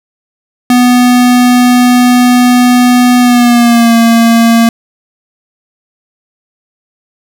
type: tone with pitch glide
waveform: square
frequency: 246.9 to 230.4 Hz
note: B3 to A#3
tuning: 0 to -20 cents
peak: -4 dBFS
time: 0.7-4.69 s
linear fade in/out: 2 ms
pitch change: -120 cents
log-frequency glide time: 3.2-3.95 s
effects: none